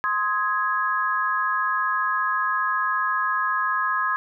sine chord, Ab major, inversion first, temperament equal with one note detuned, 1046.5 / 1261.2 / 1661.2 Hz, C6 / Eb6 / Ab6, 0 / +23 / 0 cents, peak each -25 dBFS, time 0.04-4.16 s, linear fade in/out 0 ms, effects none

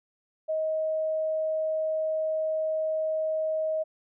sine tone, 630 Hz, D#5, 21 cents sharp, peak -25 dBFS, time 0.48-3.84 s, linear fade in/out 20 ms, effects none

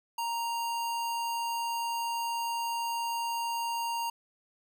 square tone, 932.3 Hz, A#5, in tune, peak -31 dBFS, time 0.18-4.1 s, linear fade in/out 5 ms, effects none

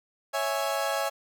30% pulse chord, C# minor, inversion none, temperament equal, 554.4 / 659.3 / 830.6 Hz, C#5 / E5 / G#5, 0 / 0 / 0 cents, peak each -28 / -28 / -29 dBFS, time 0.33-1.1 s, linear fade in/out 20 ms, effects none

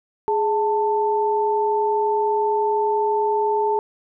sine tone pair together, 418 / 885.7 Hz, G#4 / A5, +11 / +11 cents, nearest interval octave + minor second, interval 1300 cents, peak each -20 dBFS, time 0.28-3.79 s, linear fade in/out 0 ms, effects none

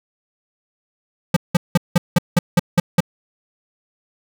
square tone bursts, 174.61 Hz, F3, in tune, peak -10 dBFS, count 9, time 1.34-3.005 s, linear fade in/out 5 ms, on 25 ms, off 180 ms, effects none

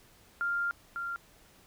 sine tone pair in turn, 1396.9 / 1387.3 Hz, F6 / F6, 0 / -12 cents, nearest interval unison, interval 12 cents, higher first, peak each -28 / -33 dBFS, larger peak first, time 0.41-0.71 / 0.96-1.16 s, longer first, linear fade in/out 0 ms, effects pink hiss -60 dBFS RMS until 1.66 s

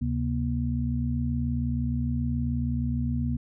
sine tone cluster, 73.4 / 132.4 / 239.2 Hz, D2 / C3 / A#3, 0 / +21 / +45 cents, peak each -29 dBFS, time 0.01-3.37 s, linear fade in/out 10 ms, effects none

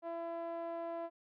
5% pulse tone with low-pass filter, 335.7 Hz, E4, 32 cents sharp, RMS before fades -41 dBFS, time 0.02-1.1 s, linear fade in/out 50 ms, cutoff 710 Hz, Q 2.7, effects none

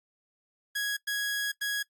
sawtooth tone bursts at uneven times, 1661.2 Hz, G#6, in tune, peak -25 dBFS, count 3, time 0.75-0.97 / 1.07-1.52 / 1.61-1.83 s, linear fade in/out 10 ms, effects noise-tail reverb RT60 0.1 s tail -22 dB re dry + AAC 64 kbps

